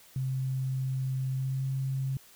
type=tone with pitch glide; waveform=sine; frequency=131.6 to 133.82 Hz; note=C3 to C3; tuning=+10 to +39 cents; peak=-28 dBFS; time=0.16-2.17 s; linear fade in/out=2 ms; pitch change=+29 cents; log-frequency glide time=1.32-1.66 s; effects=white hiss -56 dBFS RMS until 2.35 s